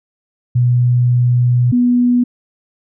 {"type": "tone pair in turn", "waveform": "sine", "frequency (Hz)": [122.8, 244.6], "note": ["B2", "B3"], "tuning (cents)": [-9, -16], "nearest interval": "octave", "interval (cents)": 1193, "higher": "second", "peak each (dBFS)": -9, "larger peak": "neither", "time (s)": [[0.55, 1.72], [1.72, 2.24]], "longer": "first", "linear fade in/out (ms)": 10, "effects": []}